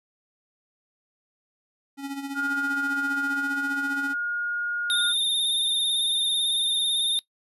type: tone with tremolo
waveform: square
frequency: 277.2 Hz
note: C#4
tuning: in tune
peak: -29 dBFS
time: 1.97-4.15 s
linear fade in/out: 50 ms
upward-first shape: sine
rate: 15 Hz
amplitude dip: 60%
type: tone with pitch glide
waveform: sine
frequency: 1418 to 1429.5 Hz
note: F6 to F6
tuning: +26 to +40 cents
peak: -24 dBFS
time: 2.34-5.14 s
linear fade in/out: 50 ms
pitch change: +14 cents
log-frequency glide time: 3.31-3.48 s
type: tone with vibrato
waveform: square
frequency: 3649 Hz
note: A#7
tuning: 38 cents flat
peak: -22 dBFS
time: 4.9-7.19 s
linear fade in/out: 0 ms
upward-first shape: triangle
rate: 18 Hz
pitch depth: 53 cents each way
effects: noise-tail reverb RT60 0.1 s tail -20 dB re dry + resampled to 32000 Hz